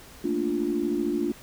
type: chord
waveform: sine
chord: Bb major seventh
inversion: third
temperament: equal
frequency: 220 / 233.1 / 293.7 / 349.2 Hz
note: A3 / Bb3 / D4 / F4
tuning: 0 / 0 / 0 / 0 cents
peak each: -33 / -32 / -27 / -27 dBFS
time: 0.24-1.32 s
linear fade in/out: 5 ms
effects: tanh soft clip ceiling -13 dBFS + pink hiss -48 dBFS RMS until 1.42 s